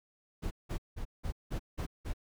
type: noise bursts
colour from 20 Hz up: brown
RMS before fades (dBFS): -35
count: 7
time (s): 0.42-2.137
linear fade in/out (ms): 20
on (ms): 91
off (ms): 180
effects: none